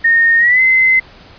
sine tone with pitch glide, 1842 to 2056 Hz, A#6 to C7, -21 to -31 cents, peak -7 dBFS, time 0.04-1 s, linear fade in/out 10 ms, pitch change +190 cents, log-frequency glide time 0.38-0.61 s, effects pink hiss -40 dBFS RMS until 1.38 s + resampled to 11025 Hz

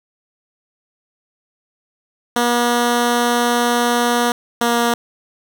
10% pulse tone pair in turn, 240 / 236.3 Hz, B3 / A#3, -49 / +24 cents, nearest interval unison, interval 27 cents, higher first, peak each -6 dBFS, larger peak neither, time 2.36-4.32 / 4.61-4.94 s, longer first, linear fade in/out 2 ms, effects none

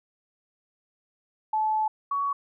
sine tone pair in turn, 866 / 1123.6 Hz, A5 / C#6, -28 / +23 cents, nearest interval perfect fourth, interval 451 cents, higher second, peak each -22 / -24 dBFS, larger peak first, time 1.53-1.88 / 2.11-2.33 s, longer first, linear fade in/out 5 ms, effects none

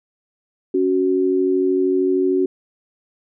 sine tone pair together, 278.7 / 371.8 Hz, C#4 / F#4, +9 / +8 cents, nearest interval perfect fourth, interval 499 cents, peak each -20 / -16 dBFS, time 0.74-2.46 s, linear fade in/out 5 ms, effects none

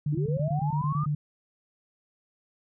sine tone bursts, 147.9 Hz, D3, 13 cents sharp, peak -24 dBFS, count 10, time 0.06-1.15 s, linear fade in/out 5 ms, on 91 ms, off 20 ms
sine linear sweep, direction up, 288.8 to 1244.5 Hz, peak -31 dBFS, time 0.12-1.06 s, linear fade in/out 10 ms
effects none

